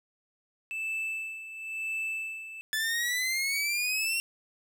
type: tone with tremolo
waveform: triangle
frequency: 2637 Hz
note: E7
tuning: in tune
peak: -28 dBFS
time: 0.71-2.61 s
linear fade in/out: 0 ms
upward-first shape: sine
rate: 0.97 Hz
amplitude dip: 70%
type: exponential sweep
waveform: sawtooth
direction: up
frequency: 1733 to 2750 Hz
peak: -24 dBFS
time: 2.73-4.2 s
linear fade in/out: 0 ms
effects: none